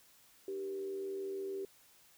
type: tone with frequency modulation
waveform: sine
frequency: 390 Hz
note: G4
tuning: 9 cents flat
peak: -37 dBFS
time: 0.48-1.65 s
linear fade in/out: 2 ms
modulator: 86.7 Hz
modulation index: 0.38
effects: white hiss -64 dBFS RMS until 2.17 s